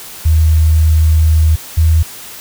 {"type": "tone pair in turn", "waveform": "sine", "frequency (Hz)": [78.9, 80.28], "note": ["D#2", "E2"], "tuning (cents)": [25, -45], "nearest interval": "unison", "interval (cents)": 30, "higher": "second", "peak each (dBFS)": -6, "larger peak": "neither", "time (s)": [[0.25, 1.56], [1.77, 2.03]], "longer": "first", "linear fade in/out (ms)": 10, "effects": ["white hiss -31 dBFS RMS until 2.4 s"]}